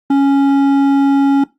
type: tone with hard clipping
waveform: triangle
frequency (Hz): 277.2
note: C#4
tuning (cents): 0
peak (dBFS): -10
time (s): 0.1-1.44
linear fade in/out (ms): 5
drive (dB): 12
effects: noise-tail reverb RT60 0.2 s tail -18 dB re dry + Opus 32 kbps